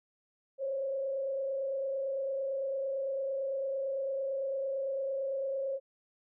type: tone with frequency modulation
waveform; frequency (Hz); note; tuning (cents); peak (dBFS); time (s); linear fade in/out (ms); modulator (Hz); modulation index
sine; 542; C#5; -39; -31; 0.58-5.8; 50; 28.9; 0.5
effects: none